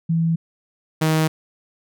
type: tone pair in turn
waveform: sine / sawtooth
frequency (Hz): 164.81 / 157.77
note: E3 / D#3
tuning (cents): 0 / +24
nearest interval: minor second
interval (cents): 76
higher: first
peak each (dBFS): -16 / -12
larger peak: second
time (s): 0.09-0.36 / 1.01-1.28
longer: neither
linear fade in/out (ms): 10
effects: none